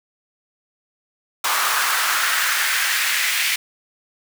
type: noise with high-pass filter sweep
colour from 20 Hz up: pink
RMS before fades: -20 dBFS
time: 1.44-3.56 s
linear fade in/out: 5 ms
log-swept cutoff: 1100 to 2200 Hz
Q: 2.3
effects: none